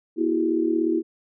sine tone cluster, 241.4 / 327.6 / 364.1 / 402.3 Hz, B3 / E4 / F#4 / G4, -39 / -11 / -28 / +45 cents, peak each -29 / -21 / -27 / -29 dBFS, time 0.16-1.03 s, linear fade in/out 50 ms, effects none

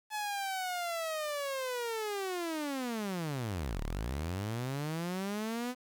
sawtooth linear two-way sweep, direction down then up, 860 to 32.16 to 253.7 Hz, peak -30 dBFS, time 0.1-5.75 s, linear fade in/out 50 ms, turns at 3.82 s, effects 10-bit

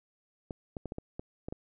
clicks, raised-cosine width 2 ms, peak -24 dBFS, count 8, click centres 0.508 / 0.768 / 0.857 / 0.921 / 0.984 / 1.195 / 1.485 / 1.525 s, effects none

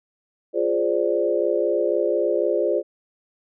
sine chord, D half-diminished seventh, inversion first, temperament equal, 349.2 / 415.3 / 523.3 / 587.3 Hz, F4 / Ab4 / C5 / D5, 0 / 0 / 0 / 0 cents, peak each -24 dBFS, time 0.53-2.83 s, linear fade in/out 50 ms, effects none

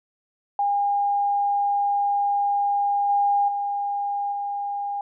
sine tone with level steps, 810 Hz, G#5, 43 cents flat, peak -19 / -17 / -23 / -25 dBFS, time 0.59-5.01 s, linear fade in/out 2 ms, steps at 3.09 / 3.48 / 4.32 s, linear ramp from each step 5 ms, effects none

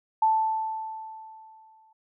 sine tone with exponential decay, 880 Hz, A5, in tune, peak -17 dBFS, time 0.22-1.93 s, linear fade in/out 5 ms, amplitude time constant 370 ms, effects none

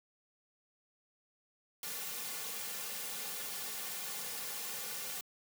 white noise with comb filter, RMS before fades -41 dBFS, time 1.83-5.21 s, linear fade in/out 2 ms, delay 3.1 ms, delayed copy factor -0.9, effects high-pass 200 Hz 12 dB/octave

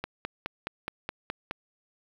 click train, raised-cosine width 0.3 ms, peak -15 dBFS, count 8, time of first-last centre 0.04-1.511 s, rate 4.76 Hz, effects low-pass 4000 Hz 12 dB/octave + 7-bit

